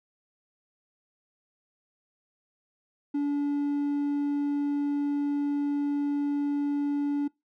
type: tone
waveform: triangle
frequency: 287.4 Hz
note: D4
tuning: 37 cents flat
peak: -22 dBFS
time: 3.14-7.28 s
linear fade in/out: 10 ms
effects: noise-tail reverb RT60 0.2 s tail -24 dB re dry + tanh soft clip ceiling -18 dBFS